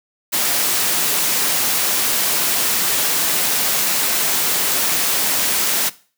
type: noise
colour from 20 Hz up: white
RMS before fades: -18 dBFS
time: 0.32-5.9 s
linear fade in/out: 20 ms
effects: noise-tail reverb RT60 0.4 s tail -19 dB re dry + high-pass 150 Hz 12 dB/octave